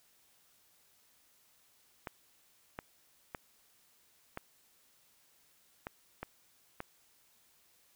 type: clicks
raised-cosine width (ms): 0.5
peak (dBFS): -24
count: 7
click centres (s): 2.072 / 2.789 / 3.348 / 4.374 / 5.869 / 6.23 / 6.804
effects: white hiss -68 dBFS RMS until 7.95 s